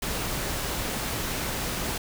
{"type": "noise", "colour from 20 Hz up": "pink", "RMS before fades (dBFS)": -30, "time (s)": [0.02, 1.98], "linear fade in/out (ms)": 5, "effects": []}